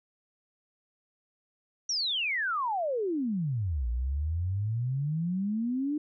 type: exponential two-way sweep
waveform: sine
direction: down then up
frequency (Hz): 5900 to 57 to 305.8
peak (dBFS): -27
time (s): 1.89-5.98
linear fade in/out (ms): 5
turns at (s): 3.88
effects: none